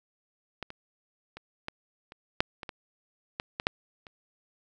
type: clicks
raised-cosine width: 0.3 ms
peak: -19 / -25 / -26 / -18 / -29 / -6 / -22 / -21 / -15 / -15 / -7 / -30 dBFS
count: 12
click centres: 0.627 / 0.704 / 1.37 / 1.684 / 2.121 / 2.405 / 2.632 / 2.692 / 3.399 / 3.599 / 3.669 / 4.068 s
effects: none